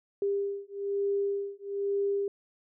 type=beating tone pair; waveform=sine; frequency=399.4 / 400.5 Hz; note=G4 / G4; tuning=+32 / +37 cents; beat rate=1.1 Hz; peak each=-31 dBFS; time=0.22-2.28 s; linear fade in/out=2 ms; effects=none